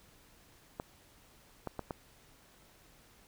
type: clicks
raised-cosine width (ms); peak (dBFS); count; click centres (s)
1; -23; 4; 0.799 / 1.673 / 1.793 / 1.908
effects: pink hiss -62 dBFS RMS until 3.27 s